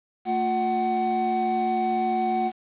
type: tone cluster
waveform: triangle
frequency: 224.4 / 354 / 749 Hz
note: A3 / F4 / F#5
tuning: +34 / +23 / +21 cents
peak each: -27 / -28 / -21 dBFS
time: 0.25-2.52 s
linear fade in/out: 50 ms
effects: resampled to 8000 Hz + 8-bit